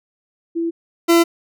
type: tone pair in turn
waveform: sine / 40% pulse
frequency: 333.9 / 337.8 Hz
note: E4 / E4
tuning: +22 / +42 cents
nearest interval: unison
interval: 20 cents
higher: second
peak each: -18 / -9 dBFS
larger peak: second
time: 0.55-0.71 / 1.08-1.24 s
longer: neither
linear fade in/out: 20 ms
effects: none